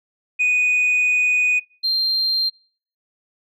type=tone pair in turn; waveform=sine; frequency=2482 / 4174 Hz; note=D#7 / C8; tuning=-5 / -5 cents; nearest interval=major sixth; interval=900 cents; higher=second; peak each=-13 / -16 dBFS; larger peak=first; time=0.39-1.6 / 1.83-2.5 s; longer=first; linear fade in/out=20 ms; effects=noise-tail reverb RT60 0.5 s tail -26 dB re dry + tanh soft clip ceiling -13 dBFS